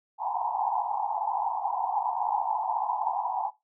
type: band-pass noise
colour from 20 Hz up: pink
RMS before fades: -29 dBFS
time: 0.18-3.51 s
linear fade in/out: 50 ms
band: 750 to 970 Hz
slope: 96 dB/octave
effects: noise-tail reverb RT60 0.2 s tail -17 dB re dry